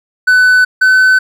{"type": "tone pair in turn", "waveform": "triangle", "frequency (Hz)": [1500, 1515.7], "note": ["F#6", "F#6"], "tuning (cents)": [23, 41], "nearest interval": "unison", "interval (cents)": 18, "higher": "second", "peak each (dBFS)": -3, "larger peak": "neither", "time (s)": [[0.27, 0.65], [0.81, 1.19]], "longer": "neither", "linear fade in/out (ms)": 10, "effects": []}